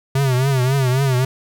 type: tone with vibrato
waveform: square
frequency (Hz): 131.8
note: C3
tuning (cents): +13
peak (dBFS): -15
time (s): 0.15-1.25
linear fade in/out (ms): 5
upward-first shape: triangle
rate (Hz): 3.7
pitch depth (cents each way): 120
effects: none